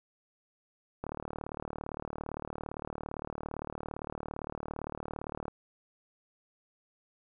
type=click train; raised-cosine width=1 ms; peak=-23 dBFS; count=168; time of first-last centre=1.04-5.481 s; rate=37.6 Hz; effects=none